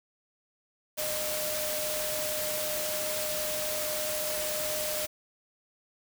sine tone in noise, 611 Hz, D#5, 32 cents flat, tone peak -34 dBFS, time 0.97-5.07 s, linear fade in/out 20 ms, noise white, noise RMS -33 dBFS, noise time 0.97-5.07 s, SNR -4 dB, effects none

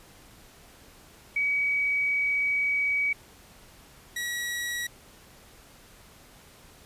sine / sawtooth tone pair in turn, 2269 / 1920.7 Hz, C#7 / B6, +40 / -49 cents, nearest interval minor third, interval 289 cents, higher first, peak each -23 / -26 dBFS, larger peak first, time 1.36-3.13 / 4.16-4.87 s, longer first, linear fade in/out 5 ms, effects pink hiss -53 dBFS RMS until 6.85 s + resampled to 32000 Hz

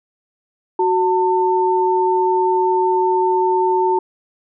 sine tone pair together, 370.4 / 897.4 Hz, F#4 / A5, +2 / +34 cents, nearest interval octave + minor third, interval 1532 cents, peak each -16 dBFS, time 0.79-3.99 s, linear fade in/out 5 ms, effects none

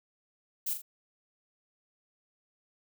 violet noise with echo, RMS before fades -32 dBFS, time 0.66-0.74 s, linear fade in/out 10 ms, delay 40 ms, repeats 2, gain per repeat -7 dB, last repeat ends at 0.82 s, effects none

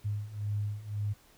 sine beating tone pair, 102.5 / 104.4 Hz, G#2 / G#2, -22 / +10 cents, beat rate 1.9 Hz, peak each -36 / -33 dBFS, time 0.04-1.14 s, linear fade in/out 20 ms, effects pink hiss -61 dBFS RMS until 1.37 s

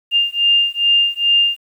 sine beating tone pair, 2803 / 2805.4 Hz, F7 / F7, +6 / +7 cents, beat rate 2.4 Hz, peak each -15 dBFS, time 0.11-1.58 s, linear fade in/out 50 ms, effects 8-bit

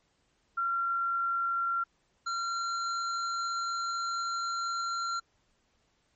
sine / square tone pair in turn, 1372 / 1372 Hz, F6 / F6, -31 / -31 cents, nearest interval unison, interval 0 cents, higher neither, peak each -27 / -31 dBFS, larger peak first, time 0.57-1.84 / 2.26-5.2 s, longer second, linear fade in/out 10 ms, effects pink hiss -72 dBFS RMS until 6.15 s + MP3 32 kbps

